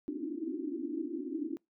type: band-pass noise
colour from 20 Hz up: white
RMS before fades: -37 dBFS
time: 0.08-1.57 s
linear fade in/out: 0 ms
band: 260 to 350 Hz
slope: 96 dB/octave
effects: noise-tail reverb RT60 0.2 s tail -25 dB re dry